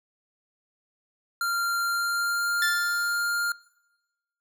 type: tone with pitch glide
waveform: square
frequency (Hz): 1387 to 1403.9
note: F6 to F6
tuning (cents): -12 to +9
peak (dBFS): -25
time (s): 1.41-3.52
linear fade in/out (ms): 2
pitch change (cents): +21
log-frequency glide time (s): 1.82-2.75
type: tone with exponential decay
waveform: sawtooth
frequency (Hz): 1760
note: A6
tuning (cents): 0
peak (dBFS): -19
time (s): 2.62-3.31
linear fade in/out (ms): 2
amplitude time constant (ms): 150
effects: noise-tail reverb RT60 1.0 s tail -22 dB re dry